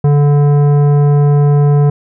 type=tone with tanh clipping; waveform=triangle; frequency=145 Hz; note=D3; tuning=22 cents flat; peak=-8 dBFS; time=0.04-1.9 s; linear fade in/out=5 ms; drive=17 dB; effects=none